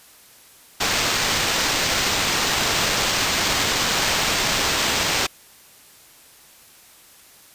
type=noise with sample-and-hold; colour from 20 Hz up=blue; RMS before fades=-21 dBFS; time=0.8-5.27 s; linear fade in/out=10 ms; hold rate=11025 Hz; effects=white hiss -49 dBFS RMS until 7.54 s + resampled to 32000 Hz